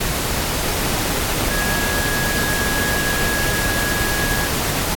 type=tone in noise; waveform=sine; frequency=1662 Hz; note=G#6; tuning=1 cent sharp; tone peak=-23 dBFS; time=1.5-4.48 s; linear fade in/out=10 ms; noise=pink; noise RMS=-21 dBFS; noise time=0-4.95 s; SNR=-5 dB; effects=AAC 64 kbps